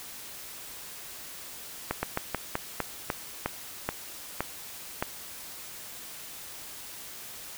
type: slowing click train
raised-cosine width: 0.5 ms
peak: -12 dBFS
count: 11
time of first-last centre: 1.91-5.025 s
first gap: 120 ms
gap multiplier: 1.2
effects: white hiss -43 dBFS RMS until 7.57 s